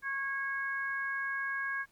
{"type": "harmonic tone", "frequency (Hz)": 548, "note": "C#5", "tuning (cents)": -20, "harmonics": [2, 3, 4], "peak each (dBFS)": [-40, -33, -44], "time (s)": [0.02, 1.86], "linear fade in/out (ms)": 50, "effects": ["pink hiss -68 dBFS RMS until 1.91 s"]}